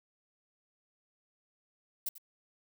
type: noise with echo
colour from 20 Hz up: violet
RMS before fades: -34 dBFS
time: 2.06-2.09 s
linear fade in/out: 5 ms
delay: 92 ms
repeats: 1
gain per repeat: -15 dB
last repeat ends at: 2.182 s
effects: none